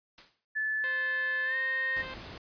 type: noise with exponential decay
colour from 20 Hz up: white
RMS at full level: -46 dBFS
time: 0.18-0.45 s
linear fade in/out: 0 ms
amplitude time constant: 58 ms
type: tone with pitch glide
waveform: sine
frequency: 1738 to 1852 Hz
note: A6 to A#6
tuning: -22 to -12 cents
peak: -28 dBFS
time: 0.55-2.03 s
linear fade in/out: 20 ms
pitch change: +110 cents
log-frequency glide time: 1.45-1.56 s
type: tone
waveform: 10% pulse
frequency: 523 Hz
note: C5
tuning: 1 cent flat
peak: -31 dBFS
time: 0.84-2.14 s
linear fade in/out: 0 ms
type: noise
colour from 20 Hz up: pink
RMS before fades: -44 dBFS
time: 1.96-2.38 s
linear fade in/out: 5 ms
effects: resampled to 11025 Hz